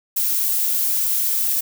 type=noise; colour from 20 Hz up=violet; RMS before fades=-20 dBFS; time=0.16-1.61 s; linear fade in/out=10 ms; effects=none